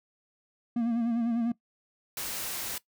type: tone with vibrato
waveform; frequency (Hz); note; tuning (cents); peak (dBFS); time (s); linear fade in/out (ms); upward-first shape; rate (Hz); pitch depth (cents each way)
triangle; 233.1; A#3; 0; -23; 0.76-1.52; 5; sine; 10; 51
type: noise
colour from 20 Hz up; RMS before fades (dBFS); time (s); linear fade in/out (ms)
white; -35; 2.17-2.78; 2
effects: noise-tail reverb RT60 0.1 s tail -19 dB re dry